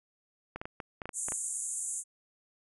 clicks, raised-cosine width 0.5 ms, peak -23 dBFS, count 9, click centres 0.56 / 0.615 / 0.655 / 0.802 / 1.018 / 1.056 / 1.092 / 1.285 / 1.321 s
white band-pass noise, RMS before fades -36 dBFS, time 1.13-2.04 s, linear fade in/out 50 ms, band 6700 to 10000 Hz, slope 96 dB/octave
effects none

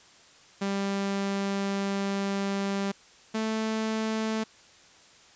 sawtooth tone pair in turn, 197.6 / 219.9 Hz, G3 / A3, +14 / -1 cents, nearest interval major second, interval 185 cents, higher second, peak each -23 dBFS, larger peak neither, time 0.61-2.92 / 3.34-4.44 s, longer first, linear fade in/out 10 ms, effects white hiss -55 dBFS RMS until 5.35 s + resampled to 16000 Hz

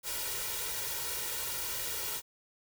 white noise with comb filter, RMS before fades -36 dBFS, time 0.03-2.22 s, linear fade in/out 50 ms, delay 2.1 ms, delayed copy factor +0.8, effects none

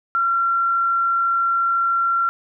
sine tone, 1367 Hz, F6, 37 cents flat, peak -16 dBFS, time 0.15-2.29 s, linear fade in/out 0 ms, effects none

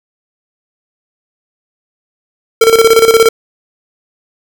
square tone with tremolo, 452.6 Hz, A4, 49 cents sharp, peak -3 dBFS, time 2.61-3.29 s, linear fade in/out 5 ms, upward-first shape square, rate 17 Hz, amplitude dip 65%, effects none

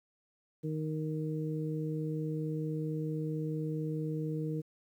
harmonic tone, 155.56 Hz, D#3, in tune, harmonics 1 / 2 / 3, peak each -34 / -38 / -40 dBFS, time 0.63-4.62 s, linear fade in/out 20 ms, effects 11-bit

